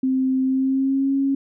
sine tone with pitch glide, 261.6 to 273.7 Hz, C4 to C#4, 0 to -22 cents, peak -17 dBFS, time 0.03-1.35 s, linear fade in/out 5 ms, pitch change +78 cents, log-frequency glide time 0.43-1.14 s, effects none

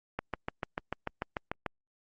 click train, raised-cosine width 0.5 ms, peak -17 dBFS, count 11, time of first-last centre 0.19-1.663 s, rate 6.79 Hz, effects Opus 48 kbps

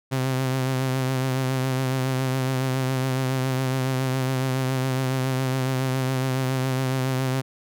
sawtooth tone with vibrato, 130.81 Hz, C3, in tune, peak -18 dBFS, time 0.11-7.42 s, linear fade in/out 20 ms, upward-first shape triangle, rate 7.2 Hz, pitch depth 41 cents each way, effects none

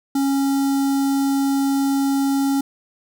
square tone with notch filter, 275.1 Hz, C#4, 13 cents flat, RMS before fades -19 dBFS, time 0.15-2.61 s, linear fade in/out 5 ms, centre 2300 Hz, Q 0.58, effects none

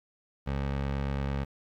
20% pulse tone, 69 Hz, C#2, 7 cents flat, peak -24 dBFS, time 0.46-1.45 s, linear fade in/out 20 ms, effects low-pass 3000 Hz 12 dB/octave + 10-bit

